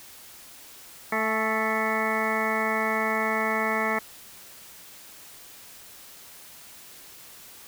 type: harmonic tone with a mistuned harmonic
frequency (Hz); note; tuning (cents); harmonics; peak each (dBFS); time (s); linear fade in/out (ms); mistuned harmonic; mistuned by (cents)
220; A3; 0; 1 / 2 / 3 / 4 / 5 / 6 / 8 / 9 / 10; -32 / -32 / -32 / -32 / -32 / -32 / -32 / -32 / -32; 1.12-3.99; 5; 4; -27
effects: white hiss -47 dBFS RMS until 7.67 s